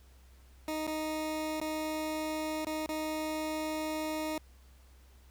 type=tone with dropouts; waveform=20% pulse; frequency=311.1 Hz; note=D#4; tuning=in tune; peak=-28 dBFS; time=0.68-4.38 s; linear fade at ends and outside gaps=1 ms; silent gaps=0.868-0.876 / 1.601-1.613 / 2.648-2.669 / 2.861-2.891 s; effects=added 64 Hz sine -55 dBFS peak until 5.3 s + pink hiss -65 dBFS RMS until 5.3 s